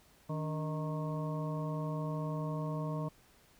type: harmonic tone with a mistuned harmonic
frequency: 155.5 Hz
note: D#3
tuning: 1 cent flat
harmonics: 1 / 2 / 3 / 4 / 6 / 7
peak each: -35 / -43 / -46 / -43 / -48 / -46 dBFS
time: 0.29-3.09 s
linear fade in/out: 10 ms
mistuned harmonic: 2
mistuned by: -120 cents
effects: pink hiss -64 dBFS RMS until 3.59 s